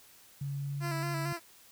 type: tone with pitch glide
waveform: sine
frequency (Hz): 140 to 142.12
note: C#3 to C#3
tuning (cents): +18 to +44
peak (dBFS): -33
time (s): 0.41-1.33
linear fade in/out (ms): 5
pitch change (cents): +26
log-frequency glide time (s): 0.62-0.88
type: tone with vibrato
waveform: 10% pulse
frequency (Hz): 336.5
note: E4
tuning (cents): +36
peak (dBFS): -27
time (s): 0.8-1.4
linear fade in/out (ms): 50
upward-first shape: square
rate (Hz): 4.4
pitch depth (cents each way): 34
effects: white hiss -58 dBFS RMS until 1.71 s